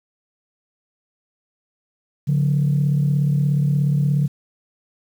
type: tone pair together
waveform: sine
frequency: 143.14 / 180 Hz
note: D3 / F#3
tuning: -44 / -47 cents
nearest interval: major third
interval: 397 cents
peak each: -15 / -22 dBFS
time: 2.27-4.28 s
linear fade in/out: 20 ms
effects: tanh soft clip ceiling -10 dBFS + 8-bit